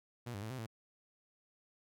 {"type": "tone with pitch steps", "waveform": "sawtooth", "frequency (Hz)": [120.3, 99.9, 110, 129.6, 112.5], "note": ["B2", "G2", "A2", "C3", "A2"], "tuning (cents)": [-45, 33, 0, -16, 39], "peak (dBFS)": -37, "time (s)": [0.26, 0.665], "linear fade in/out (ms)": 10, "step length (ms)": 81, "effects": []}